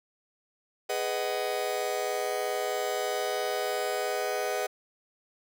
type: chord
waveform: 45% pulse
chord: G# minor seventh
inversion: none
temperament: just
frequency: 415.3 / 498.4 / 623 / 747.5 Hz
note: G#4 / B4 / D#5 / F#5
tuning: 0 / +16 / +2 / +17 cents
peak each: -34 dBFS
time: 0.89-4.67 s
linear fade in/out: 10 ms
effects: none